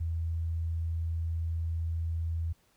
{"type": "tone", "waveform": "sine", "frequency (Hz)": 82.41, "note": "E2", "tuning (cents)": 0, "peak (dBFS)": -29, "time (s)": [0, 2.53], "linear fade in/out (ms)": 10, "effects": ["pink hiss -68 dBFS RMS until 2.76 s"]}